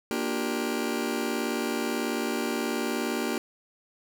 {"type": "chord", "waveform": "sawtooth", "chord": "G minor seventh", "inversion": "first", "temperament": "just", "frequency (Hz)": [235.2, 294, 352.8, 392], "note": ["Bb3", "D4", "F4", "G4"], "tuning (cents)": [16, 2, 18, 0], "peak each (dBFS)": [-27, -29, -30, -29], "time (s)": [0.11, 3.38], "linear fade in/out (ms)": 0, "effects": []}